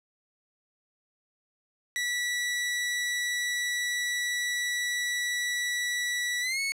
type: tone with pitch glide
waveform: sawtooth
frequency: 1951 to 2203 Hz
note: B6 to C#7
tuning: -22 to -11 cents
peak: -24 dBFS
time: 1.96-6.72 s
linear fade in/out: 0 ms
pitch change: +211 cents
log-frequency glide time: 6.41-6.6 s
effects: low-pass 11000 Hz 12 dB/octave + 11-bit